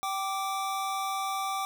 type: tone pair together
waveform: square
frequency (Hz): 775 / 1174.7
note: G5 / D6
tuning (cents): -20 / 0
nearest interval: perfect fifth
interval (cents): 720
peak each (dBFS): -33 / -33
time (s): 0.03-1.65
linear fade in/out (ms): 0
effects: none